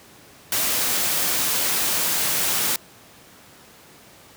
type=noise; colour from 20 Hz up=white; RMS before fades=-22 dBFS; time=0.52-2.76 s; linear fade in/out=2 ms; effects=pink hiss -48 dBFS RMS until 4.36 s + high-pass 100 Hz 12 dB/octave